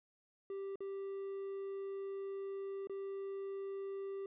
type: tone with dropouts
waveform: triangle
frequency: 392 Hz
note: G4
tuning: in tune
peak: -38 dBFS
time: 0.5-4.26 s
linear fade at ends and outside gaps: 2 ms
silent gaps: 0.757-0.805 / 2.872-2.896 s
effects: resampled to 8000 Hz